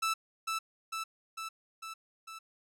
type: tone with echo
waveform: sawtooth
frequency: 1318.5 Hz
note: E6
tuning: in tune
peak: -25 dBFS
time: 0.02-0.14 s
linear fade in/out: 10 ms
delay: 450 ms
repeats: 5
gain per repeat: -3 dB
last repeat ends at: 2.39 s
effects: low-pass 12000 Hz 12 dB/octave